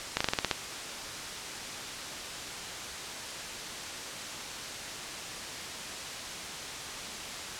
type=slowing click train; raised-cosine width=0.2 ms; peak=-8 dBFS; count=8; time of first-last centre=0.17-0.512 s; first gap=35 ms; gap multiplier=1.11; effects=white hiss -38 dBFS RMS until 7.59 s + low-pass 7000 Hz 12 dB/octave